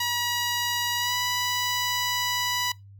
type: tone with pitch glide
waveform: 10% pulse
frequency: 963 to 984.4 Hz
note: B5 to B5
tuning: -44 to -6 cents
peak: -16 dBFS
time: 0-2.72 s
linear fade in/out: 5 ms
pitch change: +38 cents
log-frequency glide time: 0.98-1.14 s
effects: noise-tail reverb RT60 0.2 s tail -22 dB re dry + added 99 Hz sine -45 dBFS peak until 2.99 s